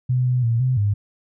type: tone with pitch steps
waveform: sine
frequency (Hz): 126.3 / 125.5 / 115.9 / 128.5 / 102.5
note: B2 / B2 / A#2 / C3 / G#2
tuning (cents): +39 / +28 / -10 / -31 / -22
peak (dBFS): -16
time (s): 0.09-0.94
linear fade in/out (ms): 10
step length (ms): 170
effects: none